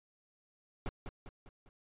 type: noise with echo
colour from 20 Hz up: brown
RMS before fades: -36 dBFS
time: 0.86-0.89 s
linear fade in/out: 0 ms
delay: 200 ms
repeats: 4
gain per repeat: -6 dB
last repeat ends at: 1.69 s
effects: resampled to 8000 Hz